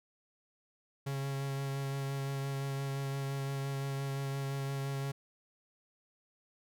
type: tone with vibrato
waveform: 45% pulse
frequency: 137.5 Hz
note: C#3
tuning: 14 cents flat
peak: -34 dBFS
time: 1.06-5.12 s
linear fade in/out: 10 ms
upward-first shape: sine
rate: 5.8 Hz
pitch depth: 13 cents each way
effects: none